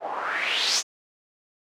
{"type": "noise with low-pass filter sweep", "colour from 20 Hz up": "white", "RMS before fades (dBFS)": -26, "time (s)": [0, 0.83], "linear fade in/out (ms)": 50, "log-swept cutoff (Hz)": [650, 6600], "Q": 3.8, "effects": ["high-pass 400 Hz 12 dB/octave"]}